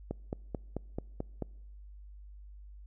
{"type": "click train", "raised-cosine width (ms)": 2, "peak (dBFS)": -21, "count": 7, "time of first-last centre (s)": [0.11, 1.423], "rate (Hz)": 4.57, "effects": ["noise-tail reverb RT60 1.0 s tail -26 dB re dry", "added 50 Hz sine -47 dBFS peak until 2.86 s"]}